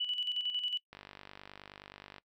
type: tone with tremolo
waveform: sine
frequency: 2960 Hz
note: F#7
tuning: in tune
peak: -30 dBFS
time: 0-0.78 s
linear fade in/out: 10 ms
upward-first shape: square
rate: 11 Hz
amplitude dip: 55%
type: click train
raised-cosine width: 0.3 ms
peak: -31 dBFS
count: 63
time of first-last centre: 0.93-2.183 s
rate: 49.5 Hz
effects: noise-tail reverb RT60 0.1 s tail -21 dB re dry